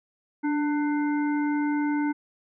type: harmonic tone with a mistuned harmonic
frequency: 299.1 Hz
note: D4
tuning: 32 cents sharp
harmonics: 1 / 3 / 5 / 7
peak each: -23 / -33 / -37 / -40 dBFS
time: 0.43-2.13 s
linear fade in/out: 20 ms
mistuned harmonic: 1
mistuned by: -36 cents
effects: none